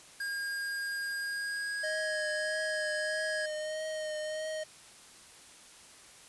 square tone with pitch glide, 1619 to 1662.6 Hz, G#6 to G#6, -45 to +1 cents, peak -34 dBFS, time 0.2-3.46 s, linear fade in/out 5 ms, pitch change +46 cents, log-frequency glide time 1.17-2.07 s
square tone with vibrato, 620 Hz, D#5, 6 cents flat, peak -35 dBFS, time 1.83-4.64 s, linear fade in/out 10 ms, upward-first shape triangle, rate 1.6 Hz, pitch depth 25 cents each way
effects white hiss -54 dBFS RMS until 6.28 s + resampled to 24000 Hz

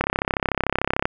click train, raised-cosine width 0.5 ms, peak -4 dBFS, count 36, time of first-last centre 0.01-1.055 s, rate 33.5 Hz, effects none

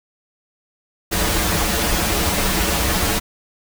pink noise with comb filter, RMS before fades -19 dBFS, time 1.11-3.2 s, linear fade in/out 20 ms, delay 7.8 ms, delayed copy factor -1, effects none

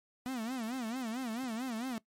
45% pulse tone with vibrato, 240.6 Hz, B3, 45 cents flat, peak -35 dBFS, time 0.26-1.98 s, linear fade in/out 0 ms, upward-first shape sine, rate 4.5 Hz, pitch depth 170 cents each way, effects noise-tail reverb RT60 0.1 s tail -20 dB re dry + MP3 64 kbps

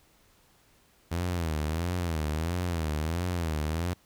sawtooth tone with vibrato, 82.41 Hz, E2, in tune, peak -24 dBFS, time 1.11-3.94 s, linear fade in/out 10 ms, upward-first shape sine, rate 1.5 Hz, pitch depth 150 cents each way, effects pink hiss -63 dBFS RMS until 4.05 s

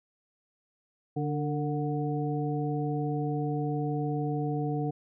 harmonic tone with a mistuned harmonic, 146.83 Hz, D3, in tune, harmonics 1 / 2 / 3 / 5, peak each -30 / -33 / -35 / -37 dBFS, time 1.16-4.91 s, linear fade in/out 10 ms, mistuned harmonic 3, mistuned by +48 cents, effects none

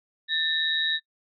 sine tone cluster, 1786 / 3723 / 3882 Hz, A6 / A#7 / B7, +25 / -3 / -31 cents, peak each -27 dBFS, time 0.28-1 s, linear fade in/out 50 ms, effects noise-tail reverb RT60 0.1 s tail -26 dB re dry

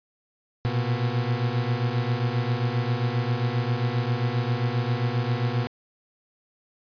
40% pulse beating tone pair, 117.3 / 124.8 Hz, A#2 / B2, +11 / +19 cents, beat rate 7.5 Hz, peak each -25 dBFS, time 0.65-5.67 s, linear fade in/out 0 ms, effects resampled to 11025 Hz

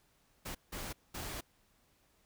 pink noise bursts at uneven times, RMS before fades -42 dBFS, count 3, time 0.45-0.55 / 0.72-0.93 / 1.14-1.41 s, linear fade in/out 10 ms, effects pink hiss -71 dBFS RMS until 2.25 s

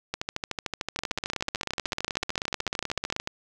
two click trains, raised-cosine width 0.2 ms, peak -12 / -11 dBFS, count 43 / 36, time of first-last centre 0.14-3.274 / 0.99-3.164 s, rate 13.4 / 16.1 Hz, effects none

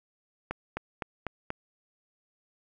accelerating click train, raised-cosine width 0.5 ms, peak -17 dBFS, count 5, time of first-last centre 0.51-1.504 s, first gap 260 ms, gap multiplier 0.97, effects none

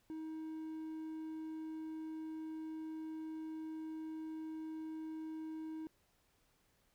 triangle tone, 316.3 Hz, D#4, 29 cents sharp, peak -40 dBFS, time 0.1-5.87 s, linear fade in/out 0 ms, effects pink hiss -75 dBFS RMS until 6.94 s

